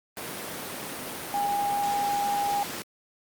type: tone in noise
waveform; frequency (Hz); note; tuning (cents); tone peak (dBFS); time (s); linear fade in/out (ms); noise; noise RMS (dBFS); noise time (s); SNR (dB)
sine; 812; G#5; -39; -24; 1.34-2.63; 0; pink; -34; 0.17-2.82; +7
effects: high-pass 200 Hz 12 dB/octave + Opus 32 kbps